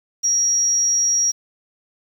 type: tone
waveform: sine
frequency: 5670 Hz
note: F8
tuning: 25 cents sharp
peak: -14 dBFS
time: 0.23-1.32 s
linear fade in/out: 20 ms
effects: tanh soft clip ceiling -11 dBFS + 7-bit

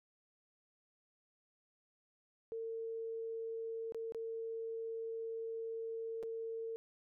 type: tone with dropouts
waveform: sine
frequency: 452.9 Hz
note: A#4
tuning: 50 cents flat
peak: -39 dBFS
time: 2.52-6.76 s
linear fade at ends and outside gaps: 0 ms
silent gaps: 3.922-3.946 / 4.122-4.147 / 6.228-6.234 s
effects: none

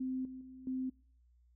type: tone with level steps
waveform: sine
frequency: 259.1 Hz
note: C4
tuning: 17 cents flat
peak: -34 / -44 / -49 / -34 dBFS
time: 0-0.9 s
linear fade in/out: 10 ms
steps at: 0.25 / 0.41 / 0.67 s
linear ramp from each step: 2 ms
effects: noise-tail reverb RT60 0.5 s tail -25 dB re dry + added 60 Hz sine -64 dBFS peak until 1.55 s

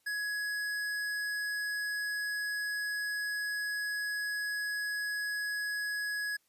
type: tone with tanh clipping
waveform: sine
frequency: 1676 Hz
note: G#6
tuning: 15 cents sharp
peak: -34 dBFS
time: 0.06-6.37 s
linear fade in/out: 10 ms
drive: 18 dB
effects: white hiss -73 dBFS RMS until 6.48 s + resampled to 32000 Hz

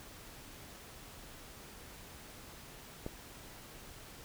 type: click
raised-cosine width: 2 ms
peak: -25 dBFS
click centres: 3.064 s
effects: pink hiss -52 dBFS RMS until 4.24 s

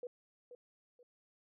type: tone with echo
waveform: sine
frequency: 490 Hz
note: B4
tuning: 14 cents flat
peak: -40 dBFS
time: 0.03-0.07 s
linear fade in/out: 2 ms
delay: 480 ms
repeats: 2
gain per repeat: -10 dB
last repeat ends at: 1.03 s
effects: none

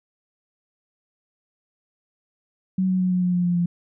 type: tone with pitch steps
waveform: sine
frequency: 187.5 / 185.45 / 183.43 / 181.43 / 179.45 / 177.49 / 175.55 / 173.63 Hz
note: F#3 / F#3 / F#3 / F#3 / F3 / F3 / F3 / F3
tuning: +23 / +4 / -15 / -34 / +47 / +28 / +9 / -10 cents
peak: -18 dBFS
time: 2.78-3.66 s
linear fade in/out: 5 ms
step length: 110 ms
effects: none

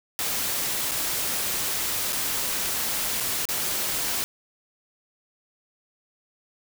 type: noise with dropouts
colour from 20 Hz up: white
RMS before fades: -27 dBFS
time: 0.19-4.24 s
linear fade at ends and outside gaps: 0 ms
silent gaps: 0.911-0.917 / 2.124-2.129 / 3.201-3.205 / 3.454-3.488 s
effects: none

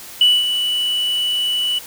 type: tone with ADSR envelope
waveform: triangle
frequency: 2960 Hz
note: F#7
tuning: in tune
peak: -5 dBFS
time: 0.21-1.79 s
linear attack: 3 ms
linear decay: 220 ms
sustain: -10 dB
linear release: 8 ms
effects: tanh soft clip ceiling -5 dBFS + white hiss -36 dBFS RMS until 1.86 s

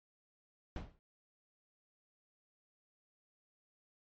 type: noise with exponential decay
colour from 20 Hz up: brown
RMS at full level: -36 dBFS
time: 0.76-0.99 s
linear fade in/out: 1 ms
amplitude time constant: 49 ms
effects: low-pass 4000 Hz 12 dB/octave + MP3 32 kbps

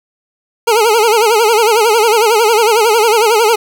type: tone with vibrato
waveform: 25% pulse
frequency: 444.4 Hz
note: A4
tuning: 17 cents sharp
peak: -4 dBFS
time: 0.67-3.56 s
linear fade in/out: 10 ms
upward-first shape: sine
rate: 11 Hz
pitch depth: 120 cents each way
effects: none

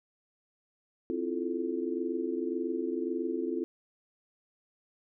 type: chord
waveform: sine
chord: F major seventh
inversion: second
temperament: just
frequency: 261.9 / 327.4 / 349.2 / 436.5 Hz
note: C4 / E4 / F4 / A4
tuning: +2 / -12 / 0 / -14 cents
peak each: -36 / -35 / -34 / -37 dBFS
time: 1.1-3.64 s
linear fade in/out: 0 ms
effects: none

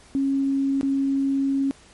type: tone with dropouts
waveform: sine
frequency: 273.5 Hz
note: C#4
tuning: 23 cents flat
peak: -19 dBFS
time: 0.15-1.71 s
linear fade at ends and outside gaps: 0 ms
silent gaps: 0.811-0.83 s
effects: pink hiss -51 dBFS RMS until 1.93 s + MP3 48 kbps

